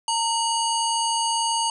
harmonic tone with a mistuned harmonic, 919 Hz, A#5, 25 cents flat, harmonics 1 / 3 / 5 / 7 / 9 / 10, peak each -23 / -28 / -30 / -31 / -33 / -33 dBFS, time 0.08-1.7 s, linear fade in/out 2 ms, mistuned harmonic 3, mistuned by +96 cents, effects none

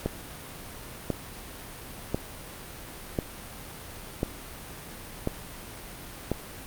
click train, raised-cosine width 2 ms, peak -12 dBFS, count 7, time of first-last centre 0.06-6.317 s, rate 0.959 Hz, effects pink hiss -42 dBFS RMS until 6.66 s + Opus 48 kbps

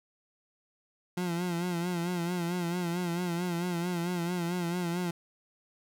30% pulse tone with vibrato, 174.61 Hz, F3, in tune, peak -27 dBFS, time 1.17-5.11 s, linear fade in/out 5 ms, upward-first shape sine, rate 4.5 Hz, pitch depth 64 cents each way, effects none

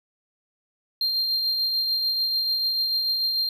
triangle tone with tremolo, 4186 Hz, C8, in tune, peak -19 dBFS, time 1.01-3.49 s, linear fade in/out 2 ms, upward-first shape triangle, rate 6.8 Hz, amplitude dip 35%, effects none

